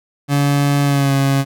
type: tone with pitch glide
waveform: 30% pulse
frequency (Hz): 142.5 to 137.41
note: C#3 to C#3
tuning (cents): +48 to -15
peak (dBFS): -10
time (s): 0.28-1.45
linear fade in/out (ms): 50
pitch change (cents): -63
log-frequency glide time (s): 0.84-1.13
effects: none